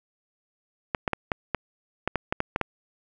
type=clicks; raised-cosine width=0.5 ms; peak=-9 dBFS; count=11; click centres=0.948 / 1.078 / 1.133 / 1.318 / 1.547 / 2.076 / 2.157 / 2.325 / 2.404 / 2.561 / 2.613 s; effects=none